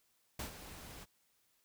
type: noise with ADSR envelope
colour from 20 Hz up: pink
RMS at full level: -40 dBFS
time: 0.39-1.06 s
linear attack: 5 ms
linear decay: 110 ms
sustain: -11 dB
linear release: 35 ms
effects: white hiss -75 dBFS RMS until 1.64 s